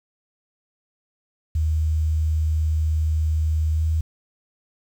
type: tone with pitch glide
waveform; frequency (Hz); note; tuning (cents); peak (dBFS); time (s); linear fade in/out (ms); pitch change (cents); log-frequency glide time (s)
sine; 78.4 to 79.63; D#2 to D#2; +14 to +41; -18; 1.55-4.01; 5; +27; 3.73-3.84
effects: 8-bit